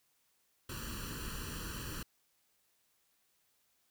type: noise with comb filter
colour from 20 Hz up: pink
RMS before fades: -42 dBFS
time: 0.69-2.03 s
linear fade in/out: 5 ms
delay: 0.69 ms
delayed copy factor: +0.9
effects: white hiss -75 dBFS RMS until 3.9 s